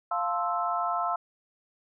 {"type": "chord", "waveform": "sine", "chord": "F major seventh", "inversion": "none", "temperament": "equal with one note detuned", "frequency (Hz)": [698.5, 880, 1046.5, 1314.7], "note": ["F5", "A5", "C6", "E6"], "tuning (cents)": [0, 0, 0, -5], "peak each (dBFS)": [-30, -35, -32, -30], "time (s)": [0.11, 1.16], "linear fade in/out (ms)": 5, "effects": []}